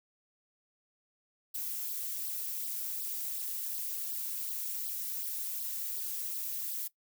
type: noise with flanger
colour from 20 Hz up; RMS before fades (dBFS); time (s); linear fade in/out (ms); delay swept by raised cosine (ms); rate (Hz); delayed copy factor
violet; -37; 1.54-6.88; 10; 0.21 to 3.61; 2.7; +0.7
effects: noise-tail reverb RT60 0.1 s tail -18 dB re dry